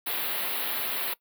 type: band-stop noise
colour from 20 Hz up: white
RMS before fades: -30 dBFS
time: 0.06-1.14 s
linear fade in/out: 10 ms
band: 4200 to 11000 Hz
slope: 48 dB/octave
effects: noise-tail reverb RT60 0.1 s tail -20 dB re dry + high-pass 300 Hz 12 dB/octave